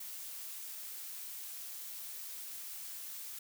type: noise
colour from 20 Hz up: blue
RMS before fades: -45 dBFS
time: 0-3.39 s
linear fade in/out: 5 ms
effects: none